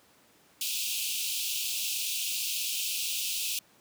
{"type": "high-pass noise", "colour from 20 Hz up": "pink", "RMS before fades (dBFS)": -32, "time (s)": [0.61, 3.59], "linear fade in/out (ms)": 2, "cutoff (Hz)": 2500, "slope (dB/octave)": 96, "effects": ["pink hiss -61 dBFS RMS until 3.8 s", "high-pass 150 Hz 12 dB/octave"]}